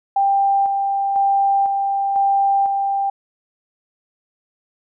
sine tone with tremolo, 791 Hz, G5, 15 cents sharp, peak -13 dBFS, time 0.16-3.1 s, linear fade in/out 5 ms, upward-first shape square, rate 1 Hz, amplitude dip 35%, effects none

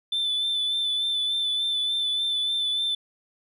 sine tone with vibrato, 3520 Hz, A7, in tune, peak -21 dBFS, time 0.12-2.95 s, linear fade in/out 5 ms, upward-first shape sine, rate 3.4 Hz, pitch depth 25 cents each way, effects tanh soft clip ceiling -21 dBFS

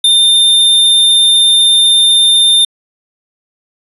square tone, 3608 Hz, A7, 43 cents sharp, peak -6 dBFS, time 0.04-2.65 s, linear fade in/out 5 ms, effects resampled to 32000 Hz

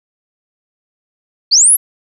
sine linear sweep, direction up, 4158 to 11780 Hz, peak -5 dBFS, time 1.51-1.77 s, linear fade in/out 20 ms, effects none

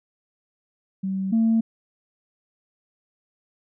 sine tone pair in turn, 191.5 / 225.4 Hz, G3 / A3, -40 / +42 cents, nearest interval minor third, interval 282 cents, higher second, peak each -23 / -15 dBFS, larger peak second, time 1.03-1.32 / 1.32-1.61 s, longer neither, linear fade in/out 10 ms, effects tanh soft clip ceiling -13 dBFS

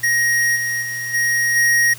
square tone with level steps, 1880 Hz, A#6, 14 cents sharp, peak -15 / -20 / -24 / -16 / -13 dBFS, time 0.03-1.94 s, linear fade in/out 10 ms, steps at 0.55 / 0.81 / 1.13 / 1.55 s, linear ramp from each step 20 ms, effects added 120 Hz sine -39 dBFS peak until 1.98 s + white hiss -39 dBFS RMS until 1.98 s

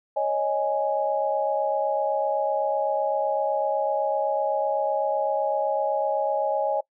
sine chord, C# suspended second, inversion none, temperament equal, 554.4 / 622.3 / 830.6 Hz, C#5 / D#5 / G#5, 0 / 0 / 0 cents, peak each -26 dBFS, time 0.16-6.81 s, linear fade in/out 10 ms, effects noise-tail reverb RT60 0.1 s tail -22 dB re dry

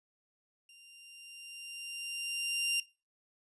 sawtooth tone with level ramp, 2784 Hz, F7, 6 cents flat, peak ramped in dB -52 to -24 dBFS, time 0.69-2.8 s, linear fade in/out 2 ms, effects noise-tail reverb RT60 0.3 s tail -21 dB re dry + resampled to 24000 Hz

